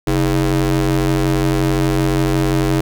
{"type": "ring-modulated tone", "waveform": "30% pulse", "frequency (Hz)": 91.9, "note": "F#2", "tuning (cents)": -11, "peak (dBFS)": -8, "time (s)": [0.07, 2.81], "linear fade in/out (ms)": 5, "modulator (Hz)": 227, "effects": []}